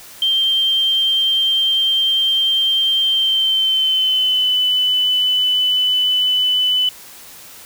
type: tone with pitch glide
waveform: sine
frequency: 3155 to 3002 Hz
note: G7 to F#7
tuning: +10 to +24 cents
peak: -13 dBFS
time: 0.22-6.89 s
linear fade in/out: 2 ms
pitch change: -86 cents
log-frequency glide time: 3.03-4.59 s
effects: white hiss -39 dBFS RMS until 7.65 s